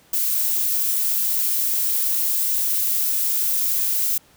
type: noise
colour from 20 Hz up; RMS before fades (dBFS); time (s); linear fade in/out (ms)
violet; -21; 0.13-4.18; 5
effects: pink hiss -54 dBFS RMS until 4.36 s + high-pass 60 Hz 12 dB/octave